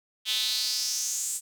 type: tone with high-pass filter sweep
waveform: square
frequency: 116.54 Hz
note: A#2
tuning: in tune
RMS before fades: -29 dBFS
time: 0.25-1.41 s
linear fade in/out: 50 ms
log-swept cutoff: 3300 to 8200 Hz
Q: 4.7
effects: none